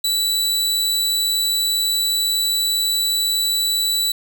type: tone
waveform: sawtooth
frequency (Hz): 3951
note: B7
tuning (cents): 0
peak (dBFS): -14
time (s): 0.04-4.12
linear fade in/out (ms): 5
effects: none